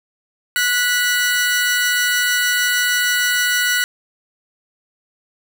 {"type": "tone pair together", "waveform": "sawtooth", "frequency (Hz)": [1471, 1963.5], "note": ["F#6", "B6"], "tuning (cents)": [-11, -11], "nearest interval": "perfect fourth", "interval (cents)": 500, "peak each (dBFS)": [-13, -17], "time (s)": [0.56, 3.84], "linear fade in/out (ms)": 0, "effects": []}